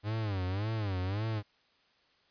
45% pulse tone with vibrato, 100.9 Hz, G#2, 49 cents flat, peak -31 dBFS, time 0.03-1.43 s, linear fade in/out 50 ms, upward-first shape sine, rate 1.8 Hz, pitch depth 180 cents each way, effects white hiss -68 dBFS RMS until 2.3 s + resampled to 11025 Hz

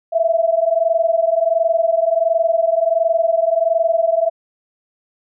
sine tone pair together, 651.6 / 673 Hz, E5 / E5, -20 / +36 cents, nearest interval minor second, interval 56 cents, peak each -16 dBFS, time 0.12-4.3 s, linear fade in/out 20 ms, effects none

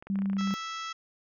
clicks, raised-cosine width 0.5 ms, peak -30 dBFS, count 12, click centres 0.025 / 0.07 / 0.157 / 0.189 / 0.22 / 0.258 / 0.299 / 0.332 / 0.368 / 0.41 / 0.474 / 0.508 s
sine tone, 196 Hz, G3, in tune, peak -26 dBFS, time 0.1-0.54 s, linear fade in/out 0 ms
harmonic tone, 658 Hz, E5, 3 cents flat, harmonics 2 / 3 / 4 / 5 / 6 / 7 / 8 / 9 / 10, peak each -36 / -44 / -46 / -43 / -51 / -52 / -47 / -53 / -51 dBFS, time 0.38-0.93 s, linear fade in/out 10 ms
effects none

